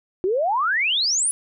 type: exponential sweep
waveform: sine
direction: up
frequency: 351.8 to 10330 Hz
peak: -18 dBFS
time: 0.24-1.31 s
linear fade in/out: 0 ms
effects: none